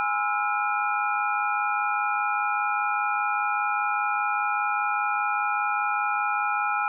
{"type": "tone cluster", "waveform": "sine", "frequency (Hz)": [830, 1020, 1318, 1423, 2420], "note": ["G#5", "C6", "E6", "F6", "D#7"], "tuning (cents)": [-1, -44, -1, 32, -49], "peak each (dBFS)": [-27, -36, -27, -30, -32], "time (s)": [0, 6.88], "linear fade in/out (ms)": 0, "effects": []}